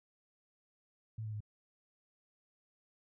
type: tone with pitch steps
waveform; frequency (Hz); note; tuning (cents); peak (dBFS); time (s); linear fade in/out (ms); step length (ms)
sine; 110.4 / 107.94 / 105.54; A2 / A2 / G#2; +6 / -33 / +28; -38; 1.18-1.405; 5; 75
effects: none